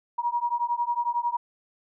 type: beating tone pair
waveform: sine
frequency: 949 / 960 Hz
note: A#5 / B5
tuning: +31 / -49 cents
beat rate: 11 Hz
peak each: -27 dBFS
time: 0.18-1.37 s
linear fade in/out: 10 ms
effects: none